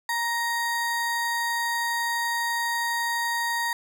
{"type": "ring-modulated tone", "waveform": "square", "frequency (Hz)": 1405, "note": "F6", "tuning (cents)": 10, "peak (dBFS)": -22, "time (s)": [0.09, 3.73], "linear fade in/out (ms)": 2, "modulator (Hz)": 466, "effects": []}